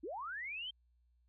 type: linear sweep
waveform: sine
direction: up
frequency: 266.2 to 3200 Hz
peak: -40 dBFS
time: 0.03-0.71 s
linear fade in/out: 10 ms
effects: added 60 Hz sine -69 dBFS peak until 1.28 s